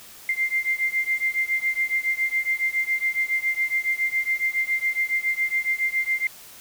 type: beating tone pair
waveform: sine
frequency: 2093 / 2100.2 Hz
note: C7 / C7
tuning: 0 / +6 cents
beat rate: 7.2 Hz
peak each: -24 / -25 dBFS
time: 0.29-6.27 s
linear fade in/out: 2 ms
effects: white hiss -45 dBFS RMS until 6.6 s